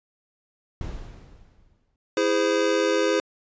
brown noise with exponential decay, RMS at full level -30 dBFS, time 0.81-1.96 s, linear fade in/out 2 ms, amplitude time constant 250 ms
square chord, E augmented, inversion none, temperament just, 329.6 / 412 / 515 Hz, E4 / G#4 / B#4, 0 / -14 / -28 cents, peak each -26 / -25 / -24 dBFS, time 2.17-3.2 s, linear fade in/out 2 ms
effects resampled to 16000 Hz

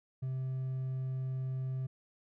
triangle tone with hard clipping, 130.81 Hz, C3, in tune, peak -34 dBFS, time 0.22-1.87 s, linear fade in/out 10 ms, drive 5 dB, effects none

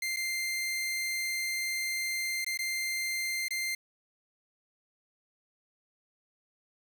sawtooth tone with dropouts, 2093 Hz, C7, in tune, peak -27 dBFS, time 0.02-3.75 s, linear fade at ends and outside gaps 5 ms, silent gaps 0.163-0.168 / 2.447-2.463 / 2.575-2.589 / 3.484-3.506 s, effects 9-bit

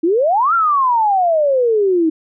sine exponential two-way sweep, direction up then down, 310.5 to 1396.9 to 310.5 Hz, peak -11 dBFS, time 0.03-2.1 s, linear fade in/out 10 ms, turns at 0.54 s, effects none

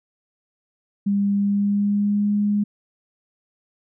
sine tone with pitch glide, 200.8 to 206.1 Hz, G3 to G#3, +42 to -13 cents, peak -17 dBFS, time 1.06-2.64 s, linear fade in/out 10 ms, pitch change +45 cents, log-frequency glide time 1.34-2.32 s, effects none

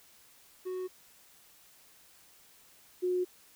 triangle / sine tone pair in turn, 369 / 362.5 Hz, F#4 / F#4, -5 / -35 cents, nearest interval unison, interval 30 cents, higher first, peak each -32 / -27 dBFS, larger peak second, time 0.65-0.88 / 3.02-3.25 s, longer neither, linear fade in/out 20 ms, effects white hiss -60 dBFS RMS until 3.55 s

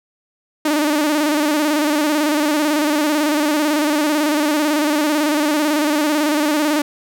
sawtooth tone with vibrato, 299.6 Hz, D4, 35 cents sharp, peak -11 dBFS, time 0.65-6.82 s, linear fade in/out 5 ms, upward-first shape square, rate 18 Hz, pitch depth 57 cents each way, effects none

